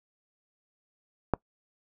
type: click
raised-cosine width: 1 ms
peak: -9 dBFS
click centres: 1.337 s
effects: noise-tail reverb RT60 0.1 s tail -25 dB re dry